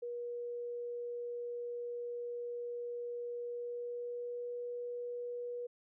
sine tone with pitch glide, 480 to 484.2 Hz, B4 to B4, -49 to -34 cents, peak -38 dBFS, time 0.02-5.67 s, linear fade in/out 10 ms, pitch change +15 cents, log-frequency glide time 3.43-4.52 s, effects none

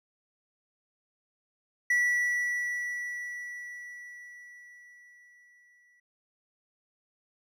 triangle tone with exponential decay, 1951 Hz, B6, 22 cents flat, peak -20 dBFS, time 1.9-6 s, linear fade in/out 5 ms, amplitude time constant 890 ms, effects none

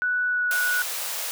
sine tone with pitch glide, 1480 to 1468.9 Hz, F#6 to F#6, 0 to -13 cents, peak -21 dBFS, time 0.02-0.82 s, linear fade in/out 0 ms, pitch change -13 cents, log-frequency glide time 0.27-0.44 s
white high-pass noise, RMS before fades -30 dBFS, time 0.51-1.31 s, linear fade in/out 0 ms, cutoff 460 Hz, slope 48 dB/octave
effects none

